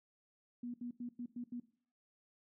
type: tone bursts at uneven times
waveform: sine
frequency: 242 Hz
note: B3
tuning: 35 cents flat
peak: -40 dBFS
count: 6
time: 0.63-0.74 / 0.81-0.91 / 1-1.09 / 1.19-1.26 / 1.36-1.44 / 1.52-1.6 s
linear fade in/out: 5 ms
effects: noise-tail reverb RT60 0.5 s tail -17 dB re dry